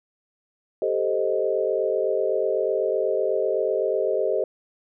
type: chord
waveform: sine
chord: A half-diminished seventh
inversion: third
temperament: equal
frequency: 392 / 440 / 523.3 / 622.3 Hz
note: G4 / A4 / C5 / Eb5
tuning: 0 / 0 / 0 / 0 cents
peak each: -26 dBFS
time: 0.82-4.44 s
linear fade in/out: 2 ms
effects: none